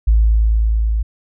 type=tone with level ramp; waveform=sine; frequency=54.7 Hz; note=A1; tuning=9 cents flat; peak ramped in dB=-7 to -14 dBFS; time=0.07-1.03 s; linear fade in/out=10 ms; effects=tanh soft clip ceiling -3 dBFS